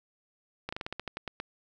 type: slowing click train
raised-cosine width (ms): 0.3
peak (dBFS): -19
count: 11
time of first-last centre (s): 0.69-1.401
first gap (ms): 35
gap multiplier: 1.15
effects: none